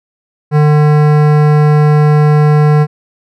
sine tone with hard clipping, 150 Hz, D3, 37 cents sharp, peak -7 dBFS, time 0.51-2.87 s, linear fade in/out 50 ms, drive 17 dB, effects none

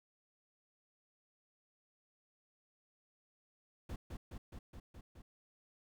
brown noise with echo, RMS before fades -43 dBFS, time 3.89-3.96 s, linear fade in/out 5 ms, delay 210 ms, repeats 6, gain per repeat -2 dB, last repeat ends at 5.22 s, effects none

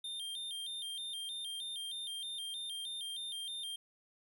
square tone with vibrato, 3398 Hz, G#7, 39 cents sharp, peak -40 dBFS, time 0.04-3.76 s, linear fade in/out 5 ms, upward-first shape square, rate 3.2 Hz, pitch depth 110 cents each way, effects none

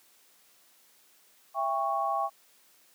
sine chord, C# diminished, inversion first, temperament just, 665.2 / 798.3 / 1108.7 Hz, E5 / G5 / C#6, +16 / +31 / 0 cents, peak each -33 / -30 / -30 dBFS, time 1.54-2.3 s, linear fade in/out 50 ms, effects white hiss -62 dBFS RMS until 2.94 s + high-pass 200 Hz 12 dB/octave

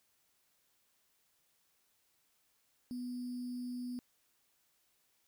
sine tone with sample-and-hold, 246.9 Hz, B3, in tune, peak -38 dBFS, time 2.91-3.99 s, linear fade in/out 0 ms, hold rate 4900 Hz, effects white hiss -75 dBFS RMS until 5.27 s

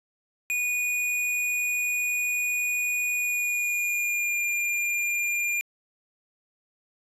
square tone with pitch glide, 2462 to 2404 Hz, D#7 to D7, -19 to +40 cents, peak -25 dBFS, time 0.5-5.61 s, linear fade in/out 0 ms, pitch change -41 cents, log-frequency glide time 3.14-4.43 s, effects resampled to 32000 Hz

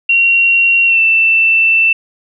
sine tone with pitch glide, 2745 to 2670 Hz, F7 to E7, -31 to +22 cents, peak -7 dBFS, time 0.09-1.93 s, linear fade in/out 5 ms, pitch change -47 cents, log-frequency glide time 0.86-1 s, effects none

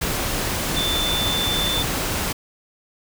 sine tone in noise, 3534 Hz, A7, 7 cents sharp, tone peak -22 dBFS, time 0.76-1.83 s, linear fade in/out 10 ms, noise pink, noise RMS -24 dBFS, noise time 0.01-2.33 s, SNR -1 dB, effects none

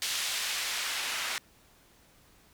white noise with band-pass filter sweep, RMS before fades -33 dBFS, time 0.02-1.38 s, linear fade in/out 0 ms, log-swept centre 3500 to 1900 Hz, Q 0.78, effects pink hiss -61 dBFS RMS until 2.53 s

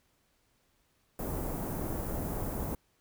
pink band-stop noise, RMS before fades -35 dBFS, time 1.19-2.75 s, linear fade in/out 2 ms, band 780 to 16000 Hz, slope 12 dB/octave, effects pink hiss -72 dBFS RMS until 3 s

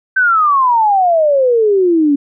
sine exponential sweep, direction down, 1559 to 277.2 Hz, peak -8 dBFS, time 0.16-2.16 s, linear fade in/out 10 ms, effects none

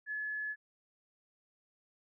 sine tone, 1710 Hz, A6, 50 cents flat, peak -35 dBFS, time 0.06-0.56 s, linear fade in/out 50 ms, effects none

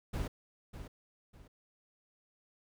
brown noise with echo, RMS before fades -36 dBFS, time 0.13-0.28 s, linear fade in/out 10 ms, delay 600 ms, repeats 2, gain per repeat -10 dB, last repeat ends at 1.48 s, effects none

